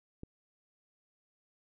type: click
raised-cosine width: 3 ms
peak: -30 dBFS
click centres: 0.234 s
effects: none